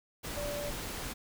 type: tone in noise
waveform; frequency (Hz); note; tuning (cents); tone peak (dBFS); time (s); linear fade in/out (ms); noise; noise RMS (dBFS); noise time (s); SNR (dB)
sine; 582; D5; -16; -36; 0.36-0.71; 20; pink; -39; 0.23-1.14; 0
effects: none